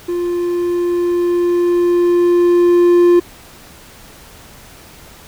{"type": "tone with level ramp", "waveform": "triangle", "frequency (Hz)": 350, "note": "F4", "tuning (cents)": 4, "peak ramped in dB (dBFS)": [-14, -4], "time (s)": [0.08, 3.2], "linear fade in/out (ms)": 10, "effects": ["pink hiss -40 dBFS RMS until 5.27 s"]}